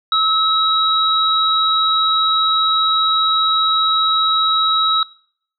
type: tone pair together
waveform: sine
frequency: 1295 / 3845 Hz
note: E6 / B7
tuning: -31 / -47 cents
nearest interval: octave + perfect fifth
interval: 1884 cents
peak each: -15 dBFS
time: 0.12-5.03 s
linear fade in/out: 2 ms
effects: noise-tail reverb RT60 0.6 s tail -23 dB re dry